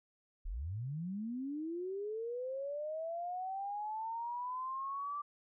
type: linear sweep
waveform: sine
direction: up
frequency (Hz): 31.32 to 1174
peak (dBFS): -37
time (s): 0.45-5.22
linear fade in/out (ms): 10
effects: none